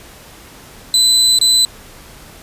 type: tone with dropouts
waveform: 30% pulse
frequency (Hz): 4020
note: B7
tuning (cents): +30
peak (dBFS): -6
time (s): 0.94-1.65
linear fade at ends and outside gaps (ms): 1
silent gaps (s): 1.387-1.413
effects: pink hiss -39 dBFS RMS until 2.42 s + resampled to 32000 Hz